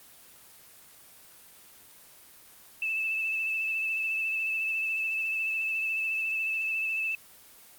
sine tone with vibrato, 2630 Hz, E7, 5 cents flat, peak -27 dBFS, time 2.82-7.15 s, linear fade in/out 2 ms, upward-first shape sine, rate 14 Hz, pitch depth 23 cents each way, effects white hiss -53 dBFS RMS until 7.78 s + Opus 24 kbps

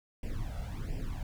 brown noise with flanger, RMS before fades -36 dBFS, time 0.23-1.23 s, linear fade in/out 2 ms, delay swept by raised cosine 0.38 to 1.48 ms, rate 1.4 Hz, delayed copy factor +0.9, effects none

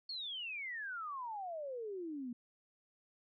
sine exponential sweep, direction down, 4435 to 233.1 Hz, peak -40 dBFS, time 0.09-2.33 s, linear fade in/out 5 ms, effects none

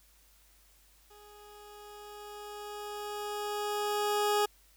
20% pulse tone with level ramp, 415.3 Hz, G#4, in tune, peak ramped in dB -49 to -20 dBFS, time 1.1-4.46 s, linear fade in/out 10 ms, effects added 50 Hz sine -64 dBFS peak until 4.76 s + white hiss -64 dBFS RMS until 4.76 s

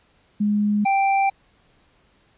sine / square tone pair in turn, 207.7 / 784.2 Hz, G#3 / G5, 0 / 0 cents, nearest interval octave + major seventh, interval 2300 cents, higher second, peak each -17 dBFS, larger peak neither, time 0.4-0.85 / 0.85-1.3 s, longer neither, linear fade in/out 10 ms, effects pink hiss -60 dBFS RMS until 2.37 s + resampled to 8000 Hz

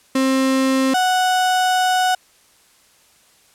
35% pulse tone pair in turn, 264.9 / 738.9 Hz, C4 / F#5, +22 / -3 cents, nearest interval octave + tritone, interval 1775 cents, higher second, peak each -13 / -13 dBFS, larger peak neither, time 0.15-0.94 / 0.94-2.15 s, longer second, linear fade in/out 5 ms, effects white hiss -54 dBFS RMS until 3.54 s + low-pass 11000 Hz 12 dB/octave

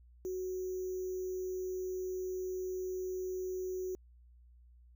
sine tone with sample-and-hold, 370 Hz, F#4, in tune, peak -35 dBFS, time 0.25-3.95 s, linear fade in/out 0 ms, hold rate 6300 Hz, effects added 60 Hz sine -57 dBFS peak until 4.95 s

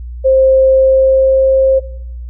sine tone with pitch glide, 528 to 531.7 Hz, C5 to C5, +16 to +28 cents, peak -6 dBFS, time 0.24-1.8 s, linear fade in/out 20 ms, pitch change +12 cents, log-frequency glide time 0.67-1.53 s, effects noise-tail reverb RT60 0.7 s tail -18 dB re dry + added 60 Hz sine -23 dBFS peak until 2.29 s

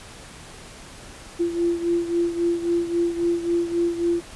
sine beating tone pair, 341.8 / 345.5 Hz, F4 / F4, -37 / -19 cents, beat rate 3.7 Hz, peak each -21 / -26 dBFS, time 1.39-4.21 s, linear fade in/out 20 ms, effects pink hiss -42 dBFS RMS until 4.35 s + resampled to 24000 Hz

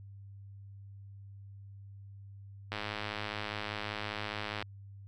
click train, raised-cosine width 0.3 ms, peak -20 dBFS, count 201, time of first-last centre 2.72-4.625 s, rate 105 Hz, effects added 99 Hz sine -47 dBFS peak until 5.07 s

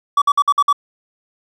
triangle tone bursts, 1144 Hz, D6, 46 cents flat, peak -8 dBFS, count 6, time 0.17-0.728 s, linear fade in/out 5 ms, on 48 ms, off 54 ms, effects none

